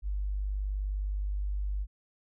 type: tone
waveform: sine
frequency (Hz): 49.67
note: G1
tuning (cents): +24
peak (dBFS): -29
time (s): 0.02-1.87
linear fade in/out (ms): 50
effects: none